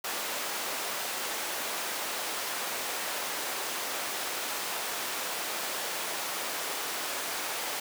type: high-pass noise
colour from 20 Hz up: pink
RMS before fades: -34 dBFS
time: 0.04-7.8 s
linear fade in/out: 5 ms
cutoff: 540 Hz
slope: 12 dB/octave
effects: none